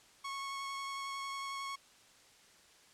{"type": "tone with vibrato", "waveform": "sawtooth", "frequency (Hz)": 1100, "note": "C#6", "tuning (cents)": -14, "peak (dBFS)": -35, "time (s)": [0.24, 1.76], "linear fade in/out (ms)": 10, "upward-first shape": "sine", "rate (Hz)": 11, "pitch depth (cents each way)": 10, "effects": ["white hiss -62 dBFS RMS until 2.93 s", "low-pass 8000 Hz 12 dB/octave"]}